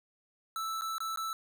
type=tone with dropouts; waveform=square; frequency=1318.5 Hz; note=E6; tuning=in tune; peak=-34 dBFS; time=0.56-1.33 s; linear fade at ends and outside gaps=1 ms; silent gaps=0.811-0.819 / 0.982-1.004 / 1.16-1.173 s; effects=none